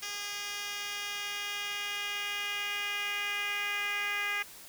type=tone with band-pass filter sweep; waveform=10% pulse; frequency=408.9 Hz; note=G#4; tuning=27 cents flat; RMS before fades=-35 dBFS; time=0.02-4.43 s; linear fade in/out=10 ms; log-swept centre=4400 to 2200 Hz; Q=2.1; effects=white hiss -50 dBFS RMS until 4.68 s